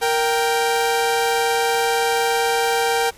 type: tone pair together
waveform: sawtooth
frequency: 466.2 / 784.1 Hz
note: A#4 / G5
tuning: 0 / 0 cents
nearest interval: major sixth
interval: 900 cents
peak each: -16 dBFS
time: 0.01-3.11 s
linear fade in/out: 20 ms
effects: pink hiss -46 dBFS RMS until 3.17 s + resampled to 32000 Hz